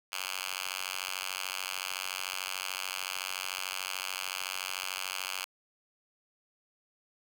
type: tone with high-pass filter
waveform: 5% pulse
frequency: 93.6 Hz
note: F#2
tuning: 20 cents sharp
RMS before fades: -37 dBFS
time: 0.12-5.45 s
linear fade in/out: 5 ms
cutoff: 2000 Hz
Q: 1.1
effects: 9-bit